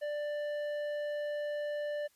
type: tone with tanh clipping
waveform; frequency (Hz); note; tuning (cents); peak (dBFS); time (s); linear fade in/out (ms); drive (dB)
sine; 590; D5; +8; -35; 0.01-2.08; 20; 10
effects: white hiss -69 dBFS RMS until 2.15 s + resampled to 32000 Hz